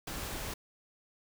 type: noise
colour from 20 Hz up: pink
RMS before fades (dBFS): -39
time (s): 0.07-0.54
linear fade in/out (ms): 5
effects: none